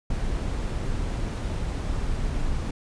brown noise, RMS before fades -27 dBFS, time 0.1-2.71 s, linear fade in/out 5 ms, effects resampled to 22050 Hz

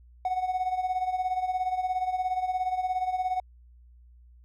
triangle tone with tremolo, 740 Hz, F#5, in tune, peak -20 dBFS, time 0.25-3.4 s, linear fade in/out 2 ms, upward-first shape sine, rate 17 Hz, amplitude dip 75%, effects tanh soft clip ceiling -19 dBFS + added 60 Hz sine -51 dBFS peak until 4.44 s

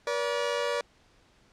sawtooth tone pair together, 480.2 / 576 Hz, B4 / D5, -49 / -34 cents, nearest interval minor third, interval 315 cents, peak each -26 dBFS, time 0.07-0.81 s, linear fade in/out 2 ms, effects pink hiss -62 dBFS RMS until 1.52 s + low-pass 6000 Hz 12 dB/octave

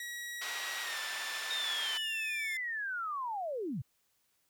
sawtooth tone with pitch glide, 1915 to 1766.2 Hz, A#6 to A6, +46 to +6 cents, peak -36 dBFS, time 0-2.57 s, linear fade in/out 2 ms, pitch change -140 cents, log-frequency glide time 0.82-0.99 s
white band-pass noise, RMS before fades -41 dBFS, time 0.41-1.98 s, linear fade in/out 10 ms, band 790 to 3600 Hz, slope 12 dB/octave
sine linear sweep, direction down, 3729 to 99.7 Hz, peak -34 dBFS, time 1.5-3.82 s, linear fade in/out 10 ms
effects white hiss -75 dBFS RMS until 4.49 s

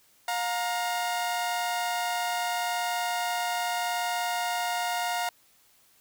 sawtooth tone pair together, 711 / 934.4 Hz, F5 / A#5, +31 / +4 cents, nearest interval perfect fourth, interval 473 cents, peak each -25 / -28 dBFS, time 0.28-5.29 s, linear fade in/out 2 ms, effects white hiss -62 dBFS RMS until 6 s

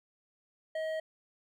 sine tone with hard clipping, 634 Hz, D#5, 32 cents sharp, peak -34 dBFS, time 0.75-1 s, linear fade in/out 5 ms, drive 9 dB, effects none

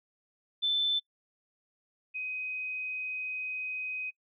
sine tone pair in turn, 3527 / 2514 Hz, A7 / D#7, +3 / +17 cents, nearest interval tritone, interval 586 cents, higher first, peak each -25 / -33 dBFS, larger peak first, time 0.62-1 / 2.14-4.11 s, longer second, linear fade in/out 20 ms, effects noise-tail reverb RT60 0.1 s tail -26 dB re dry

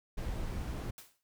brown noise, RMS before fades -37 dBFS, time 0.17-0.91 s, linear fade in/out 10 ms
white noise with exponential decay, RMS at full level -47 dBFS, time 0.98-1.23 s, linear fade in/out 0 ms, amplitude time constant 53 ms
effects none

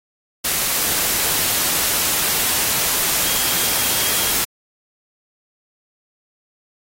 sine tone in noise, 3254 Hz, G#7, 36 cents flat, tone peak -30 dBFS, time 3.23-4.31 s, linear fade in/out 10 ms, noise white, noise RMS -19 dBFS, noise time 0.44-4.45 s, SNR -14 dB, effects AAC 48 kbps

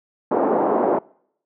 pink band-pass noise, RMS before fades -19 dBFS, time 0.31-0.99 s, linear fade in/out 5 ms, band 280 to 910 Hz, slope 24 dB/octave, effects noise-tail reverb RT60 0.7 s tail -26 dB re dry

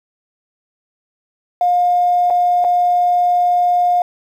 triangle tone with dropouts, 711 Hz, F5, 31 cents sharp, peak -7 dBFS, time 1.61-4.02 s, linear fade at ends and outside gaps 2 ms, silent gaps 2.301-2.306 / 2.642-2.647 s, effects tanh soft clip ceiling -9 dBFS + 8-bit

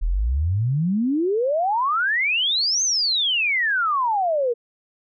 sine exponential two-way sweep, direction up then down, 36.71 to 6440 to 457.5 Hz, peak -18 dBFS, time 0.01-4.54 s, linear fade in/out 20 ms, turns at 2.83 s, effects none

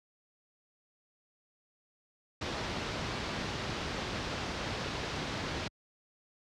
pink low-pass noise, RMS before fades -36 dBFS, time 2.41-5.68 s, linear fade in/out 5 ms, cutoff 5300 Hz, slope 24 dB/octave, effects high-pass 60 Hz 12 dB/octave

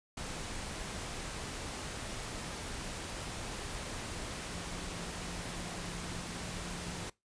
sine tone in noise, 174.61 Hz, F3, in tune, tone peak -46 dBFS, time 4.53-7.05 s, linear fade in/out 5 ms, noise pink, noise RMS -41 dBFS, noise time 0.17-7.1 s, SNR -8 dB, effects noise-tail reverb RT60 0.2 s tail -22 dB re dry + resampled to 22050 Hz

